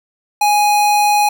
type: tone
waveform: square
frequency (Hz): 830.6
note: G#5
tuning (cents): 0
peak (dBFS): -11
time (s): 0.41-1.29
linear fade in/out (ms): 5
effects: none